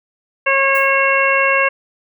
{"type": "harmonic tone", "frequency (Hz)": 545, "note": "C#5", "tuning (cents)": -29, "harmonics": [1, 2, 3, 4, 5], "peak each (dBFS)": [-18, -18, -18, -18, -18], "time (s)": [0.46, 1.69], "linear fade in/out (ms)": 10}
{"type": "noise with exponential decay", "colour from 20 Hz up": "violet", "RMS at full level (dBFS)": -29, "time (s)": [0.75, 0.98], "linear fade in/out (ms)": 0, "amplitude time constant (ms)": 50}
{"effects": []}